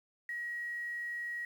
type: tone with quantisation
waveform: sine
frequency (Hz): 1904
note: A#6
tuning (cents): +36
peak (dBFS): -36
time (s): 0.29-1.45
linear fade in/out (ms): 2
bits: 10
effects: none